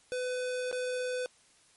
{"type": "tone with dropouts", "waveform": "square", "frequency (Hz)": 502, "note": "B4", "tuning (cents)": 28, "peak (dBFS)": -32, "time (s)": [0.12, 1.26], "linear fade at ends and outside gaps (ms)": 0, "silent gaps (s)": [0.714, 0.727], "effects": ["white hiss -63 dBFS RMS until 1.76 s", "MP3 48 kbps"]}